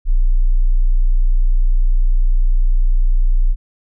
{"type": "tone", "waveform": "sine", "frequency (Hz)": 30, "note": "B0", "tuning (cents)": -49, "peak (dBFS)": -9, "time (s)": [0.05, 3.56], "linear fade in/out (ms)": 50, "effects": []}